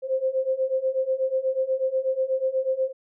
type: beating tone pair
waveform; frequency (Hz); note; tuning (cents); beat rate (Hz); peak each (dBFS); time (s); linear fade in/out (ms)
sine; 520 / 528.2; C5 / C5; -11 / +16; 8.2; -26 / -24; 0.02-2.93; 50
effects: none